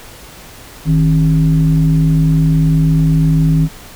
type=tone with frequency modulation; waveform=sine; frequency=157.2 Hz; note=D#3; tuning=18 cents sharp; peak=-8 dBFS; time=0.85-3.69 s; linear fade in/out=50 ms; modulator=113 Hz; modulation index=0.61; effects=pink hiss -36 dBFS RMS until 3.95 s